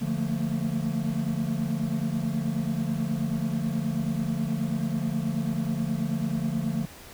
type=chord; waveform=triangle; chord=Bb major seventh; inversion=first; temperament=equal with one note detuned; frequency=146.83 / 174.61 / 220 / 229.3 Hz; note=D3 / F3 / A3 / Bb3; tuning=0 / 0 / 0 / -28 cents; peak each=-29 dBFS; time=0.01-6.86 s; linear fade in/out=10 ms; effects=pink hiss -46 dBFS RMS until 7.13 s